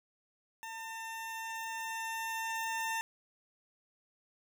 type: tone with level ramp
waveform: 20% pulse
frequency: 901 Hz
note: A5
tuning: 41 cents sharp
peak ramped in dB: -37 to -28 dBFS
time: 0.63-3.01 s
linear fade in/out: 0 ms
effects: none